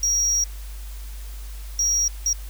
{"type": "tone bursts at uneven times", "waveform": "triangle", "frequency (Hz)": 5680, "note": "F8", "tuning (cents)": 28, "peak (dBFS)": -17, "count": 3, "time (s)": [[0.03, 0.44], [1.79, 2.08], [2.26, 2.33]], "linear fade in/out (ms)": 2, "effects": ["added 50 Hz sine -32 dBFS peak until 2.49 s", "white hiss -46 dBFS RMS until 2.49 s"]}